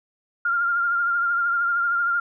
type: tone with vibrato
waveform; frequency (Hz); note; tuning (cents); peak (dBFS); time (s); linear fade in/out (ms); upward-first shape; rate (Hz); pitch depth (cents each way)
sine; 1396.9; F6; 0; -19; 0.45-2.2; 5; triangle; 13; 39
effects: none